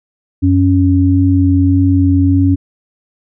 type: tone pair together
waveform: sine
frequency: 91.84 / 277.2 Hz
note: F#2 / C#4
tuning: -12 / 0 cents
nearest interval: octave + perfect fifth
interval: 1912 cents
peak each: -10 dBFS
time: 0.42-2.56 s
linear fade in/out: 20 ms
effects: none